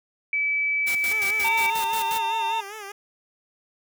sine tone, 2300 Hz, D7, 37 cents flat, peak -21 dBFS, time 0.33-1.7 s, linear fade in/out 2 ms
white noise with tremolo, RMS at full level -32 dBFS, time 0.86-2.19 s, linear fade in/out 20 ms, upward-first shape square, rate 5.6 Hz, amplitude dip 80%
10% pulse tone with vibrato, 415.3 Hz, G#4, in tune, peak -27 dBFS, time 1.11-2.92 s, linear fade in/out 5 ms, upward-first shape sine, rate 5 Hz, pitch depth 100 cents each way
harmonic tone, 906 Hz, A#5, 50 cents flat, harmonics 1 / 3 / 4, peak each -23 / -33 / -35 dBFS, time 1.44-2.61 s, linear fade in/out 10 ms
effects none

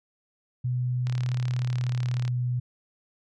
sine tone with pitch glide, 124.7 to 123.62 Hz, B2 to B2, +17 to +2 cents, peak -24 dBFS, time 0.64-2.6 s, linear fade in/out 10 ms, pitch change -15 cents, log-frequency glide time 1.46-2.1 s
click train, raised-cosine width 0.2 ms, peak -21 dBFS, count 45, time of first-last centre 1.07-2.279 s, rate 36.4 Hz
effects none

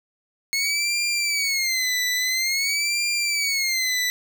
20% pulse tone with vibrato, 2176 Hz, C#7, 33 cents flat, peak -16 dBFS, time 0.53-4.1 s, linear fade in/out 0 ms, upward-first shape sine, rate 0.49 Hz, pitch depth 160 cents each way, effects none

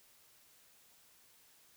silence, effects white hiss -65 dBFS RMS until 1.76 s

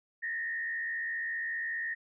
sine tone with frequency modulation, 1845 Hz, A#6, 18 cents flat, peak -32 dBFS, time 0.22-1.95 s, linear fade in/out 20 ms, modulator 74.8 Hz, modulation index 0.86, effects none

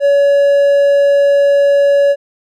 triangle tone, 565 Hz, C#5, 33 cents sharp, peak -5 dBFS, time 0-2.16 s, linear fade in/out 50 ms, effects none

